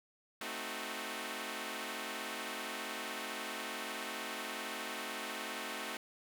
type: chord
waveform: 5% pulse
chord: A diminished seventh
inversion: none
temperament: equal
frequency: 220 / 261.6 / 311.1 / 370 Hz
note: A3 / C4 / Eb4 / Gb4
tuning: 0 / 0 / 0 / 0 cents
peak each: -33 / -34 / -34 / -34 dBFS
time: 0.41-5.97 s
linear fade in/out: 2 ms
effects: none